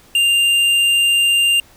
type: tone with hard clipping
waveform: sine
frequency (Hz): 2794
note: F7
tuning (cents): 0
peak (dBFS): -13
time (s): 0.15-1.6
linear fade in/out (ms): 2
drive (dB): 8
effects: pink hiss -48 dBFS RMS until 1.76 s